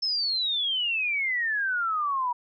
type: exponential sweep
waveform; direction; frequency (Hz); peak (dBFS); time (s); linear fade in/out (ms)
sine; down; 5310 to 954; -24; 0.02-2.33; 10
effects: none